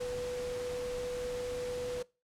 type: tone in noise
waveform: sine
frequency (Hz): 493.9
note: B4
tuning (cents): 0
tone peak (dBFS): -34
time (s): 0-2.03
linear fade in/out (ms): 10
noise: pink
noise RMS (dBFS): -45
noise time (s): 0-2.03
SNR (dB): +8
effects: noise-tail reverb RT60 0.3 s tail -23 dB re dry + low-pass 9000 Hz 12 dB/octave